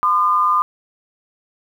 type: tone pair together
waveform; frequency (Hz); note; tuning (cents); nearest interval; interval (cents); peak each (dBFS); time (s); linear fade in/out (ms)
sine; 1023.3 / 1212; C6 / D#6; -39 / -46; minor third; 293; -18 / -14; 0.03-0.62; 0
effects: 8-bit